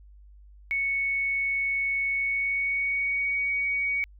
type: tone with pitch glide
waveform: sine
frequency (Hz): 2215 to 2247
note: C#7 to C#7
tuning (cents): -2 to +23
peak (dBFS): -24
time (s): 0.71-4.04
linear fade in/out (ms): 0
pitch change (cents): +25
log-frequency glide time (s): 2.1-3.4
effects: added 50 Hz sine -48 dBFS peak until 4.19 s